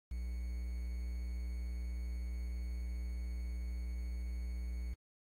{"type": "tone with quantisation", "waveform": "triangle", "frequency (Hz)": 60.1, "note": "B1", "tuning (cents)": -46, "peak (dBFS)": -35, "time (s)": [0.11, 4.94], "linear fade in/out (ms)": 5, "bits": 10, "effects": ["AAC 48 kbps"]}